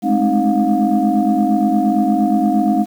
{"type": "tone cluster", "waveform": "sine", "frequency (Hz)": [207.1, 215.7, 266.1, 310.8, 712], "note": ["G#3", "A3", "C4", "D#4", "F5"], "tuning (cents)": [-5, -34, 29, -2, 33], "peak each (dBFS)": -18, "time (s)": [0.02, 2.86], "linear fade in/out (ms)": 50, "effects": ["tanh soft clip ceiling -3 dBFS", "7-bit"]}